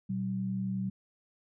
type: tone pair together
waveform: sine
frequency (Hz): 120 / 190.49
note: B2 / G3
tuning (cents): -49 / -49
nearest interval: minor sixth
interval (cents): 800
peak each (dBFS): -37 / -31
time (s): 0.09-0.9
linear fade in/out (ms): 10
effects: none